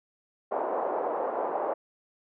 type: band-pass noise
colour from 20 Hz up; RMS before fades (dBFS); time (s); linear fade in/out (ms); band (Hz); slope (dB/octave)
pink; -30; 0.51-1.74; 10; 420 to 960; 24
effects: none